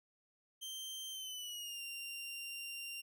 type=tone with pitch glide; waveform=sawtooth; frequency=3136 to 2778 Hz; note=G7 to F7; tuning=0 to -10 cents; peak=-40 dBFS; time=0.61-3.02 s; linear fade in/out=20 ms; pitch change=-210 cents; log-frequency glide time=1.1-1.82 s; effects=none